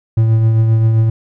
triangle tone with tremolo, 111.9 Hz, A2, 30 cents sharp, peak -5 dBFS, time 0.17-1.1 s, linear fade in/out 5 ms, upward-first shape triangle, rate 7.6 Hz, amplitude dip 35%, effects none

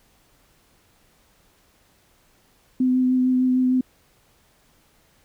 sine tone with vibrato, 254.9 Hz, C4, 45 cents flat, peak -16 dBFS, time 2.8-3.81 s, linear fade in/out 5 ms, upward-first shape sine, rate 6.6 Hz, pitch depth 13 cents each way, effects pink hiss -60 dBFS RMS until 5.24 s

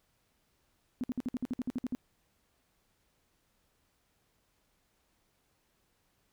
sine tone bursts, 250 Hz, B3, 21 cents sharp, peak -30 dBFS, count 12, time 1.01-1.95 s, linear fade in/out 0 ms, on 27 ms, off 56 ms, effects pink hiss -74 dBFS RMS until 6.32 s

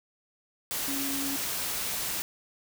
sine tone in noise, 276.7 Hz, C#4, 3 cents flat, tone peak -33 dBFS, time 0.88-1.36 s, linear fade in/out 0 ms, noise white, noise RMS -32 dBFS, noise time 0.71-2.22 s, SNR -4 dB, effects none

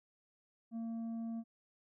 sine tone with tanh clipping, 228.3 Hz, A#3, 36 cents flat, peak -39 dBFS, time 0.71-1.44 s, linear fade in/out 50 ms, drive 5 dB, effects none

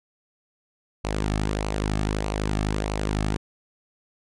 sawtooth tone with flanger, 51.91 Hz, G#1, in tune, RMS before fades -26 dBFS, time 1.04-3.37 s, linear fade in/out 10 ms, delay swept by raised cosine 0.57 to 2.07 ms, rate 1.6 Hz, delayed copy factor -0.5, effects resampled to 22050 Hz

